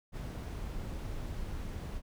brown noise with ADSR envelope, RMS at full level -37 dBFS, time 0.12-2.02 s, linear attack 51 ms, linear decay 13 ms, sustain -2 dB, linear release 53 ms, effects none

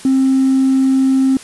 sine tone with hard clipping, 265.4 Hz, C4, 25 cents sharp, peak -10 dBFS, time 0.05-1.37 s, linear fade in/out 2 ms, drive 1 dB, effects white hiss -36 dBFS RMS until 1.43 s + resampled to 24000 Hz

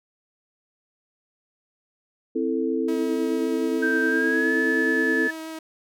sine chord, A minor, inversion first, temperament equal with one note detuned, 261.6 / 329.6 / 442.8 Hz, C4 / E4 / A4, 0 / 0 / +11 cents, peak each -26 dBFS, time 2.35-5.28 s, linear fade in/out 10 ms
sawtooth tone with vibrato, 320 Hz, D#4, 49 cents sharp, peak -29 dBFS, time 2.88-5.59 s, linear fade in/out 5 ms, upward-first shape triangle, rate 7 Hz, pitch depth 10 cents each way
sine tone with pitch glide, 1568 to 1729.8 Hz, G6 to A6, 0 to -30 cents, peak -22 dBFS, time 3.82-5.31 s, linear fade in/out 10 ms, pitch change +170 cents, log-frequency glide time 4.08-4.53 s
effects none

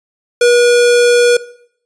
square tone, 482.5 Hz, B4, 40 cents flat, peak -7 dBFS, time 0.41-1.37 s, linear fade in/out 5 ms, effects noise-tail reverb RT60 0.6 s tail -18 dB re dry + resampled to 22050 Hz

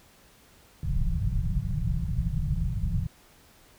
pink low-pass noise, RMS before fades -27 dBFS, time 0.83-3.07 s, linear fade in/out 2 ms, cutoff 180 Hz, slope 96 dB/octave, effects pink hiss -57 dBFS RMS until 3.78 s

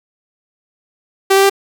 sawtooth tone with pitch steps, 387.9 / 391 / 394.2 Hz, G4 / G4 / G4, -18 / -4 / +10 cents, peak -4 dBFS, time 1.3-1.498 s, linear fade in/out 10 ms, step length 66 ms, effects 7-bit

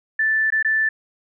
sine tone with dropouts, 1760 Hz, A6, in tune, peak -16 dBFS, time 0.19-0.89 s, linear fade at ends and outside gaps 5 ms, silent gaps 0.504-0.522 / 0.627-0.647 s, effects none

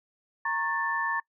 sine tone cluster, 930 / 1096 / 1766 Hz, A#5 / C#6 / A6, -4 / -20 / +6 cents, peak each -32 / -32 / -29 dBFS, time 0.45-1.2 s, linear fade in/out 5 ms, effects noise-tail reverb RT60 0.1 s tail -23 dB re dry

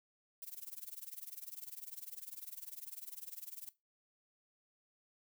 violet noise with tremolo, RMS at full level -45 dBFS, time 0.42-3.69 s, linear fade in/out 0 ms, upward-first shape sine, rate 20 Hz, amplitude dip 95%, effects noise-tail reverb RT60 0.2 s tail -17 dB re dry

